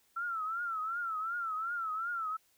sine tone with vibrato, 1340 Hz, E6, 28 cents sharp, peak -33 dBFS, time 0.16-2.37 s, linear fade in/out 10 ms, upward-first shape triangle, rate 2.7 Hz, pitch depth 130 cents each way, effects white hiss -70 dBFS RMS until 2.57 s

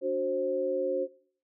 sine tone cluster, 290.2 / 370.6 / 530 Hz, D4 / F#4 / C5, -21 / +3 / +22 cents, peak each -36 / -31 / -28 dBFS, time 0.01-1.08 s, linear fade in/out 50 ms, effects noise-tail reverb RT60 0.5 s tail -20 dB re dry

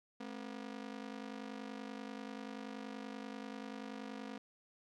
sawtooth ring-modulated tone, 240 Hz, B3, 49 cents flat, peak -37 dBFS, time 0.2-4.38 s, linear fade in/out 5 ms, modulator 25.2 Hz, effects low-pass 5000 Hz 12 dB/octave

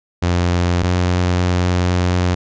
sawtooth tone pair in turn, 87.9 / 89.59 Hz, F2 / F2, +12 / +45 cents, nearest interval unison, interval 33 cents, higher second, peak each -10 dBFS, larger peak neither, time 0.22-0.83 / 0.83-2.35 s, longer second, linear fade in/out 10 ms, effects resampled to 16000 Hz

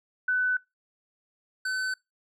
sine / square tone pair in turn, 1500 / 1518.3 Hz, F#6 / F#6, +23 / +44 cents, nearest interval unison, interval 21 cents, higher second, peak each -22 / -28 dBFS, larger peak first, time 0.28-0.57 / 1.65-1.94 s, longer neither, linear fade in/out 5 ms, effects noise-tail reverb RT60 0.2 s tail -23 dB re dry + low-pass 8000 Hz 12 dB/octave

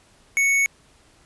sine tone with hard clipping, 2217 Hz, C#7, in tune, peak -18 dBFS, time 0.37-0.66 s, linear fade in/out 0 ms, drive 13 dB, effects pink hiss -56 dBFS RMS until 1.25 s + resampled to 24000 Hz

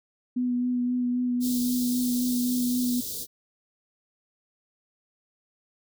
sine tone with vibrato, 246.9 Hz, B3, in tune, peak -23 dBFS, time 0.36-3.01 s, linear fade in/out 10 ms, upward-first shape sine, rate 3.8 Hz, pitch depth 16 cents each way
white band-stop noise, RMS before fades -34 dBFS, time 1.4-3.27 s, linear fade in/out 50 ms, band 520 to 3600 Hz, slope 48 dB/octave
effects none

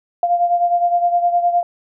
sine beating tone pair, 697 / 706.7 Hz, F5 / F5, -4 / +20 cents, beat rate 9.7 Hz, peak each -14 / -20 dBFS, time 0.23-1.63 s, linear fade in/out 2 ms, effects none

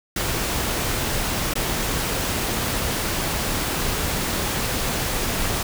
pink noise with dropouts, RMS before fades -24 dBFS, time 0.16-5.63 s, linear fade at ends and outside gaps 5 ms, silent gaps 1.538-1.554 s, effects none

